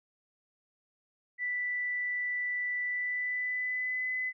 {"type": "tone with pitch glide", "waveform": "sine", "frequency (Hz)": [1975.5, 2015], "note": ["B6", "B6"], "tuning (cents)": [0, 34], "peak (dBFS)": -30, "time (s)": [1.38, 4.33], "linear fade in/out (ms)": 50, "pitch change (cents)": 34, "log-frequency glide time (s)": [2.84, 4.1], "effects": []}